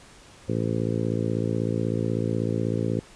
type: harmonic tone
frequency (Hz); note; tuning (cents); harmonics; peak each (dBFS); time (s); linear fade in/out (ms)
56.2; A1; +37; 2 / 3 / 4 / 5 / 6 / 7 / 8 / 9; -28 / -30 / -31 / -32 / -33 / -33 / -34 / -35; 0.48-3; 10
effects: pink hiss -50 dBFS RMS until 3.15 s + resampled to 22050 Hz